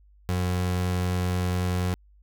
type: tone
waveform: 30% pulse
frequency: 90.4 Hz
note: F#2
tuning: 40 cents flat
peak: -21 dBFS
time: 0.29-1.94 s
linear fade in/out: 0 ms
effects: added 50 Hz sine -53 dBFS peak until 2.22 s